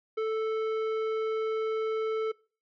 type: tone with tanh clipping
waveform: triangle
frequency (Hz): 440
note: A4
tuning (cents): 0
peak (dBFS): -29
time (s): 0.17-2.32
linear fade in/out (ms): 10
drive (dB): 16
effects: noise-tail reverb RT60 0.4 s tail -24 dB re dry